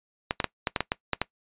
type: clicks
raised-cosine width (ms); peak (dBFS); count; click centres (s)
0.3; -8; 9; 0.309 / 0.402 / 0.443 / 0.672 / 0.762 / 0.806 / 0.919 / 1.133 / 1.216
effects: noise-tail reverb RT60 0.1 s tail -20 dB re dry + resampled to 8000 Hz